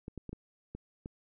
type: clicks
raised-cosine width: 3 ms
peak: -28 dBFS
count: 6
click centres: 0.081 / 0.177 / 0.293 / 0.33 / 0.75 / 1.059 s
effects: none